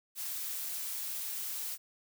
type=noise; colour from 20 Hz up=blue; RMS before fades=-38 dBFS; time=0.15-1.78 s; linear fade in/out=50 ms; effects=none